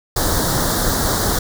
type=band-stop noise; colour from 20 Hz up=pink; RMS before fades=-18 dBFS; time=0.16-1.39 s; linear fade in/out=5 ms; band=1800 to 3600 Hz; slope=48 dB/octave; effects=none